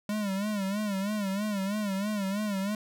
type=tone with vibrato; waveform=square; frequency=202.2 Hz; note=G#3; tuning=46 cents flat; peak=-29 dBFS; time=0.09-2.75 s; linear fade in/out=2 ms; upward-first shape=sine; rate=3.1 Hz; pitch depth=100 cents each way; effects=none